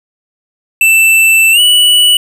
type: tone with pitch glide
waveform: square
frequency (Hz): 2660 to 2951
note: E7 to F#7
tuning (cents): +15 to -5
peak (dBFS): -5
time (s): 0.81-2.17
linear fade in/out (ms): 2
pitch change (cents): +180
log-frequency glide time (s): 1.52-1.6
effects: none